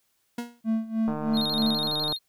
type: tone with exponential decay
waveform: 40% pulse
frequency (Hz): 238.4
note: A#3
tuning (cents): +39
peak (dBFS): -26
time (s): 0.38-0.61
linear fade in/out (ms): 5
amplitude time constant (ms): 50
type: tone with tremolo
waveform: triangle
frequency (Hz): 222.8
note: A3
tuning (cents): +22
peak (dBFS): -19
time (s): 0.64-1.9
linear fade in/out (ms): 50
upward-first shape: sine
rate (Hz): 3.2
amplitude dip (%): 85
type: click train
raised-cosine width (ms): 1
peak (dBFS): -20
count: 160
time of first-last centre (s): 1.08-2.126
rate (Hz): 152
type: tone with vibrato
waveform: triangle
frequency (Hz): 3951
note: B7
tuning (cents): 0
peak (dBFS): -25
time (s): 1.33-2.19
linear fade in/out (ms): 50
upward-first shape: square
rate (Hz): 12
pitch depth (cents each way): 110
effects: white hiss -71 dBFS RMS until 2.28 s